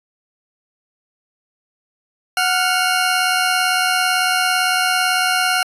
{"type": "tone pair together", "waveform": "20% pulse", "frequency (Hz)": [737, 1396.1], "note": ["F#5", "F6"], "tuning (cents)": [-7, -1], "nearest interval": "major seventh", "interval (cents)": 1106, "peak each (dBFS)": -13, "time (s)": [2.37, 5.63], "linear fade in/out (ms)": 2, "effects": ["resampled to 32000 Hz"]}